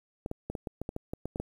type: clicks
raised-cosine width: 2 ms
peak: -21 dBFS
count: 12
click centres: 0.261 / 0.314 / 0.5 / 0.552 / 0.672 / 0.816 / 0.891 / 0.964 / 1.135 / 1.256 / 1.359 / 1.4 s
effects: 9-bit